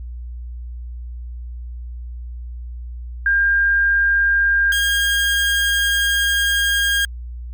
sine / 30% pulse tone pair in turn, 1604 / 1618.9 Hz, G6 / G#6, +39 / -45 cents, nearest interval unison, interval 16 cents, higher second, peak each -13 dBFS, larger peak neither, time 3.26-4.72 / 4.72-7.05 s, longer second, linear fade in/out 2 ms, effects added 60 Hz sine -28 dBFS peak until 7.53 s + Opus 48 kbps

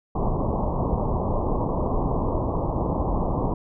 pink low-pass noise, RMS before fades -24 dBFS, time 0.15-3.54 s, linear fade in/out 5 ms, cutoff 1100 Hz, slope 96 dB/octave, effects none

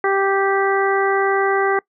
harmonic tone, 391.7 Hz, G4, 1 cent flat, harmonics 1 / 2 / 3 / 4 / 5, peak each -18 / -21 / -23 / -24 / -25 dBFS, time 0.04-1.79 s, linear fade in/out 2 ms, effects noise-tail reverb RT60 0.1 s tail -23 dB re dry

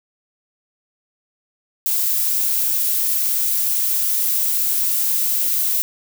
violet noise, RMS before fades -19 dBFS, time 1.86-5.82 s, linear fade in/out 0 ms, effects none

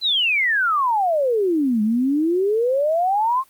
sine exponential two-way sweep, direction down then up, 4134 to 207.7 to 1085 Hz, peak -16 dBFS, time 0.01-3.44 s, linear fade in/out 50 ms, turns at 1.82 s, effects white hiss -55 dBFS RMS until 3.49 s + Opus 48 kbps

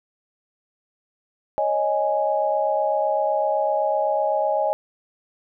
sine chord, C# suspended second, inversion none, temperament equal, 554.4 / 622.3 / 830.6 Hz, C#5 / D#5 / G#5, 0 / 0 / 0 cents, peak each -25 / -22 / -23 dBFS, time 1.58-4.73 s, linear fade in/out 0 ms, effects none

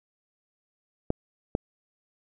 clicks, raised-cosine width 2 ms, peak -11 dBFS, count 2, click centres 1.104 / 1.551 s, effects none

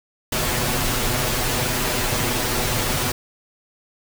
pink noise with comb filter, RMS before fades -22 dBFS, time 0.32-3.12 s, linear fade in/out 5 ms, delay 8.1 ms, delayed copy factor +0.8, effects none

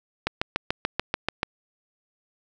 click train, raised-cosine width 0.3 ms, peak -7 dBFS, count 9, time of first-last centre 0.27-1.431 s, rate 6.89 Hz, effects none

